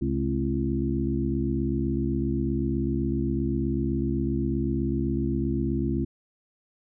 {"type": "harmonic tone with a mistuned harmonic", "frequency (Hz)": 67.8, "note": "C#2", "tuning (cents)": -38, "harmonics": [1, 2, 3, 4, 5], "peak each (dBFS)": [-30, -30, -30, -30, -30], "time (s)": [0.01, 6.05], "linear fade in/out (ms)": 10, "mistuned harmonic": 3, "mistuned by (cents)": 93, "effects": []}